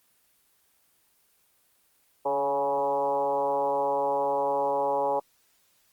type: tone with frequency modulation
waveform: sine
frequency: 698.5 Hz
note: F5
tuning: in tune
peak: -23 dBFS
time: 2.25-5.2 s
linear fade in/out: 10 ms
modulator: 138 Hz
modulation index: 2
effects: white hiss -66 dBFS RMS until 5.92 s + Opus 24 kbps